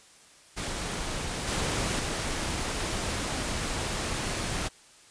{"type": "noise with level steps", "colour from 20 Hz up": "pink", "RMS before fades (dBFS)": [-33, -29, -31], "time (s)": [0.56, 4.69], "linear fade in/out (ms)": 20, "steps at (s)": [1.47, 1.99], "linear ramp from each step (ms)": 10, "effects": ["white hiss -55 dBFS RMS until 5.1 s", "resampled to 22050 Hz"]}